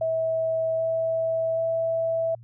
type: tone with pitch steps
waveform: sine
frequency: 648 / 652.5 / 657 Hz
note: E5 / E5 / E5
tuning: -30 / -18 / -6 cents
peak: -22 dBFS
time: 0.01-2.35 s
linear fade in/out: 5 ms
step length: 780 ms
effects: added 116 Hz sine -44 dBFS peak until 2.43 s